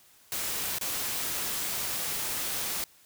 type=noise with dropouts; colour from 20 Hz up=white; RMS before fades=-32 dBFS; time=0.32-2.84 s; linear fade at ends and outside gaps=1 ms; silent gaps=0.785-0.811 s; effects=white hiss -59 dBFS RMS until 3.05 s